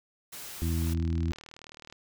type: noise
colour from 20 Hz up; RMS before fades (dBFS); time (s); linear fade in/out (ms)
white; -42; 0.32-0.94; 10
type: harmonic tone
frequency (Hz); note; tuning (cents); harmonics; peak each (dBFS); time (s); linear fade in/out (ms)
82.9; E2; +10; 1 / 2 / 3 / 4; -27 / -34 / -36 / -38; 0.62-1.32; 0
type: click train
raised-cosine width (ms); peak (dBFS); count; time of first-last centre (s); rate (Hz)
0.2; -29; 44; 0.82-1.925; 38.9
effects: none